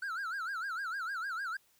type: tone with vibrato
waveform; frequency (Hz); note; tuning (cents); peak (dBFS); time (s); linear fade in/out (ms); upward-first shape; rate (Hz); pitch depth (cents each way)
triangle; 1459; F#6; -25; -33; 0.02-1.57; 5; sine; 6.6; 200
effects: white hiss -69 dBFS RMS until 1.79 s